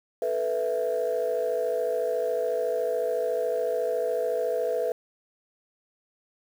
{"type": "chord", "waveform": "sine", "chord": "A suspended second", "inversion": "none", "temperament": "equal", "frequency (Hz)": [440, 493.9, 659.3], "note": ["A4", "B4", "E5"], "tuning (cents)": [0, 0, 0], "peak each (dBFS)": [-29, -26, -28], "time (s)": [0.22, 4.92], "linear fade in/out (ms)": 2, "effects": ["tanh soft clip ceiling -18 dBFS", "8-bit"]}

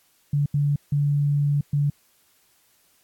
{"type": "tone bursts at uneven times", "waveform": "sine", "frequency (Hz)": 144.2, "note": "D3", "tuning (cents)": -31, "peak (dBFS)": -18, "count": 4, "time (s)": [[0.33, 0.46], [0.54, 0.76], [0.92, 1.61], [1.73, 1.9]], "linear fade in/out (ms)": 5, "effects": ["white hiss -62 dBFS RMS until 3.03 s", "AAC 64 kbps"]}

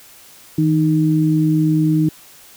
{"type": "tone pair together", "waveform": "sine", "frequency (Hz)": [158.99, 310], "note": ["D#3", "D#4"], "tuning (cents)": [38, -6], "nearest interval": "octave", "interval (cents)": 1156, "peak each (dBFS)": -15, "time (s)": [0.58, 2.09], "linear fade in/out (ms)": 5, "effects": ["white hiss -44 dBFS RMS until 2.56 s"]}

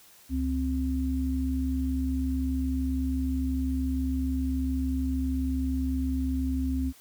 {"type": "tone pair together", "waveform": "sine", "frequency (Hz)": [69.51, 261.6], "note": ["C#2", "C4"], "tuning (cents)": [5, 0], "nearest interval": "octave + major seventh", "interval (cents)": 2295, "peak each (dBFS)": -28, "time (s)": [0.29, 6.93], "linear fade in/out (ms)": 50, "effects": ["white hiss -55 dBFS RMS until 7 s"]}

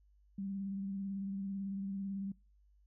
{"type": "tone with vibrato", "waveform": "sine", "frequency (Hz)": 196, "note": "G3", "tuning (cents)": 0, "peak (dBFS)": -37, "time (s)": [0.38, 2.32], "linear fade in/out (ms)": 5, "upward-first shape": "sine", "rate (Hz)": 18, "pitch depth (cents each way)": 31, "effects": ["noise-tail reverb RT60 0.3 s tail -24 dB re dry", "added 50 Hz sine -64 dBFS peak until 2.86 s"]}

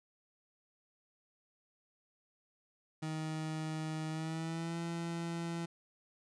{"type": "tone with pitch glide", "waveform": "30% pulse", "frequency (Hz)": [157.1, 168.38], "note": ["D#3", "E3"], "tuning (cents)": [17, 37], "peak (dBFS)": -34, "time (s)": [3.02, 5.66], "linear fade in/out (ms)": 10, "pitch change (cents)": 120, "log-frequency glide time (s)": [4.09, 4.79], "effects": ["resampled to 22050 Hz"]}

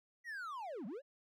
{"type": "linear two-way sweep", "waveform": "triangle", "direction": "down then up", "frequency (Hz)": [1965, 174.61, 596], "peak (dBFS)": -40, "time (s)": [0.24, 1.02], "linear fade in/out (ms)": 50, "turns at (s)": 0.86, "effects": []}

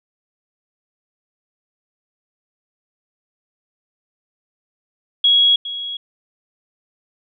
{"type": "tone with echo", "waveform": "sine", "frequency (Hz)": 3322, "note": "G#7", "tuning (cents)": 0, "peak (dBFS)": -10, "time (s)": [5.24, 5.56], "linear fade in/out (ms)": 5, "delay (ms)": 410, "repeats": 1, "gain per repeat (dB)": -14, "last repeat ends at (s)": 5.97, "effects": []}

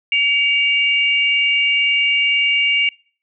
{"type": "tone pair together", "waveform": "sine", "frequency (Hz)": [2271, 2800], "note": ["C#7", "F7"], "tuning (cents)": [41, 4], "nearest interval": "major third", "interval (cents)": 363, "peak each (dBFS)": -16, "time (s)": [0.12, 2.89], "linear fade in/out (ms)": 2, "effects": ["noise-tail reverb RT60 0.5 s tail -25 dB re dry"]}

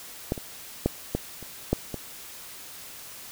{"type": "clicks", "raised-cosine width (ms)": 2, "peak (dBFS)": [-11, -22, -8, -11, -27, -8, -18], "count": 7, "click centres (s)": [0.321, 0.378, 0.86, 1.15, 1.427, 1.73, 1.943], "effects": ["white hiss -43 dBFS RMS until 3.31 s"]}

